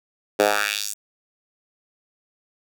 10% pulse tone with high-pass filter sweep, 103.3 Hz, G#2, 9 cents flat, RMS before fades -22 dBFS, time 0.39-0.94 s, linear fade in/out 10 ms, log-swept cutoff 420 to 8700 Hz, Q 1.8, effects none

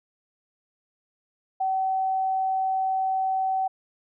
sine tone, 762 Hz, G5, 49 cents flat, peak -22 dBFS, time 1.6-3.68 s, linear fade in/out 10 ms, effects none

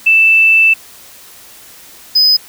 sine / triangle tone pair in turn, 2648 / 5025 Hz, E7 / D#8, +7 / +16 cents, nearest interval major seventh, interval 1109 cents, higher second, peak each -5 dBFS, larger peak neither, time 0.06-0.74 / 2.15-2.37 s, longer first, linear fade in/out 10 ms, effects white hiss -38 dBFS RMS until 2.48 s

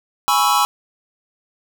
square chord, C# minor seventh, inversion second, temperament equal, 830.6 / 987.8 / 1108.7 / 1318.5 Hz, G#5 / B5 / C#6 / E6, 0 / 0 / 0 / 0 cents, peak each -20 dBFS, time 0.28-0.65 s, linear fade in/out 0 ms, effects 7-bit

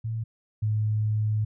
sine tone pair in turn, 112.3 / 107.34 Hz, A2 / A2, +36 / -42 cents, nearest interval minor second, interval 78 cents, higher first, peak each -27 / -22 dBFS, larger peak second, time 0.04-0.24 / 0.62-1.45 s, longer second, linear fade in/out 10 ms, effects none

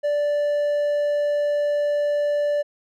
triangle tone, 585 Hz, D5, 7 cents flat, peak -17 dBFS, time 0.03-2.63 s, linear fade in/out 20 ms, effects none

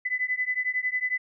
sine beating tone pair, 2000 / 2011 Hz, B6 / B6, +21 / +31 cents, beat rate 11 Hz, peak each -28 dBFS, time 0.05-1.18 s, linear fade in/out 10 ms, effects none

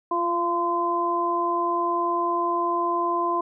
sine tone cluster, 346.1 / 687 / 1028 Hz, F4 / F5 / C6, -16 / -29 / -31 cents, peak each -27 / -29 / -23 dBFS, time 0.11-3.41 s, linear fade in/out 5 ms, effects none

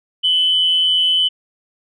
sine tone pair together, 2999 / 3168 Hz, F#7 / G7, +23 / +18 cents, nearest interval minor second, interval 95 cents, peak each -12 / -21 dBFS, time 0.23-1.29 s, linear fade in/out 20 ms, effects tanh soft clip ceiling -6 dBFS

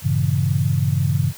sine chord, G diminished seventh, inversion none, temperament equal, 98 / 116.54 / 138.59 / 164.81 Hz, G2 / Bb2 / Db3 / Fb3, 0 / 0 / 0 / 0 cents, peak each -21 / -24 / -19 / -25 dBFS, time 0.02-1.33 s, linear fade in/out 50 ms, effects white hiss -40 dBFS RMS until 1.37 s

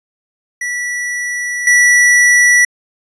square tone with level steps, 1950 Hz, B6, 23 cents flat, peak -18 / -7 dBFS, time 0.61-2.65 s, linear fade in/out 5 ms, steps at 1.67 s, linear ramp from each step 2 ms, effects resampled to 22050 Hz

